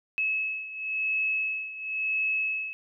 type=beating tone pair; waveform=sine; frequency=2585 / 2585.96 Hz; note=E7 / E7; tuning=-34 / -34 cents; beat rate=0.96 Hz; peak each=-28 / -32 dBFS; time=0.18-2.73 s; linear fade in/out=0 ms; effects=none